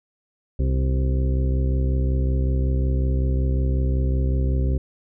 harmonic tone with a mistuned harmonic, 65.4 Hz, C2, in tune, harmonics 1 / 2 / 3 / 4 / 5 / 6 / 7 / 8, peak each -19 / -25 / -37 / -32 / -41 / -34 / -44 / -38 dBFS, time 0.59-4.78 s, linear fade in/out 5 ms, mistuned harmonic 6, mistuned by -29 cents, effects none

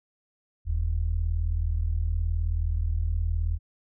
sine tone pair together, 42.05 / 81.1 Hz, E1 / E2, +35 / -28 cents, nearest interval major seventh, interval 1137 cents, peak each -26 dBFS, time 0.65-3.59 s, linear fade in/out 50 ms, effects none

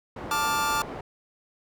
white low-pass noise, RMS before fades -37 dBFS, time 0.16-1.01 s, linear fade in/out 5 ms, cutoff 790 Hz, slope 12 dB/octave
45% pulse chord, D minor, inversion second, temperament just, 881 / 1174.7 / 1409.6 Hz, A5 / D6 / F6, +2 / 0 / +16 cents, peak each -28 / -27 / -30 dBFS, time 0.31-0.82 s, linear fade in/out 2 ms
effects none

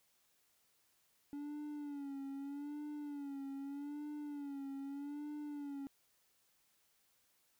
triangle tone with vibrato, 285.3 Hz, C#4, 50 cents sharp, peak -40 dBFS, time 1.33-5.87 s, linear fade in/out 0 ms, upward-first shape sine, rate 0.81 Hz, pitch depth 71 cents each way, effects white hiss -75 dBFS RMS until 7.59 s

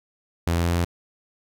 sawtooth tone with pitch steps, 84.7 / 85.24 / 85.78 / 86.33 Hz, E2 / F2 / F2 / F2, +48 / -41 / -31 / -19 cents, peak -16 dBFS, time 0.47-0.846 s, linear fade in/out 0 ms, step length 94 ms, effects none

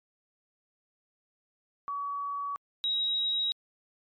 sine tone pair in turn, 1134 / 3823 Hz, C#6 / A#7, +39 / +43 cents, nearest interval octave + major sixth, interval 2104 cents, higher second, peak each -31 / -26 dBFS, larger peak second, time 1.88-2.56 / 2.84-3.52 s, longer neither, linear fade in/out 0 ms, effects MP3 96 kbps

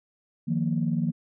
sine chord, Eb suspended second, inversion none, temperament just, 155.56 / 175.01 / 233.3 Hz, Eb3 / F3 / Bb3, 0 / +4 / +2 cents, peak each -27 dBFS, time 0.47-1.12 s, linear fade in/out 20 ms, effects tanh soft clip ceiling -14 dBFS

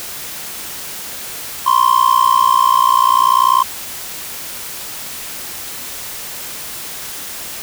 triangle tone with amplitude modulation, 1046.5 Hz, C6, in tune, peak -3 dBFS, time 1.66-3.63 s, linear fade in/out 10 ms, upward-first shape sine, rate 60.3 Hz, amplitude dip 100%, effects white hiss -28 dBFS RMS until 7.62 s

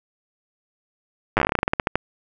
slowing click train, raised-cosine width 0.5 ms, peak -3 dBFS, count 18, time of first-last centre 1.37-1.956 s, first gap 9 ms, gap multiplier 1.15, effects none

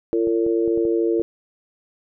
harmonic tone, 113.4 Hz, A#2, 47 cents flat, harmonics 3 / 4 / 5, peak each -19 / -21 / -31 dBFS, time 0.13-1.22 s, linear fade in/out 0 ms
clicks, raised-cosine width 2 ms, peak -22 dBFS, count 6, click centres 0.273 / 0.465 / 0.678 / 0.776 / 0.852 / 1.197 s
effects none

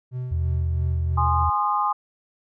triangle tone with tremolo, 126.2 Hz, B2, 38 cents sharp, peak -24 dBFS, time 0.11-1.47 s, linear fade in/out 50 ms, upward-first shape sine, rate 3 Hz, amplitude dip 45%
sine tone, 81.9 Hz, E2, 11 cents flat, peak -21 dBFS, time 0.31-1.5 s, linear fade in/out 10 ms
sine chord, Ab major, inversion none, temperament equal with one note detuned, 830.6 / 1046.5 / 1226.7 Hz, Ab5 / C6 / Eb6, 0 / 0 / -25 cents, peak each -24 dBFS, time 1.17-1.93 s, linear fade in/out 10 ms
effects none

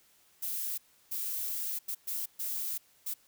violet noise bursts at uneven times, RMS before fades -35 dBFS, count 6, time 0.42-0.78 / 1.11-1.79 / 1.88-1.95 / 2.07-2.26 / 2.39-2.78 / 3.06-3.14 s, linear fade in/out 10 ms, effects white hiss -65 dBFS RMS until 3.27 s

